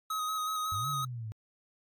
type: tone with vibrato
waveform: square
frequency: 1264 Hz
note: D#6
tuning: 27 cents sharp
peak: -32 dBFS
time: 0.1-1.05 s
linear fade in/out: 5 ms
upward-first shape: square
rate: 5.4 Hz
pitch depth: 18 cents each way
type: exponential two-way sweep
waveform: sine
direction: up then down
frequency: 88.9 to 146.1 to 105.3 Hz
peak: -36 dBFS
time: 0.72-1.32 s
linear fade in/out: 0 ms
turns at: 0.89 s
effects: AAC 64 kbps